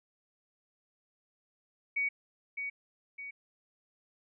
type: tone with echo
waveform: sine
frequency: 2250 Hz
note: C#7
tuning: 25 cents sharp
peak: -28 dBFS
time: 1.96-2.09 s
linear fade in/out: 10 ms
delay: 610 ms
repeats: 2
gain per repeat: -6 dB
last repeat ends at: 3.31 s
effects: none